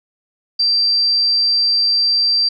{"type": "tone", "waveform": "sine", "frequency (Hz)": 4699, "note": "D8", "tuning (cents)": 0, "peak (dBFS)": -12, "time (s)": [0.59, 2.49], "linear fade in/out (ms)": 10, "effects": []}